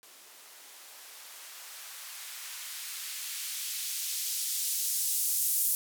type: noise with band-pass filter sweep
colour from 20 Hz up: violet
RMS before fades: -35 dBFS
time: 0.03-5.75 s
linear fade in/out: 0 ms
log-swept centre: 300 to 10000 Hz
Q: 0.73
effects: none